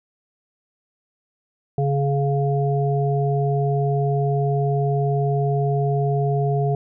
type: harmonic tone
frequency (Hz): 140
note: C#3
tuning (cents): +18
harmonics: 1 / 3 / 5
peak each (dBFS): -19 / -24 / -26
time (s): 1.78-6.75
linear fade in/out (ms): 2
effects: none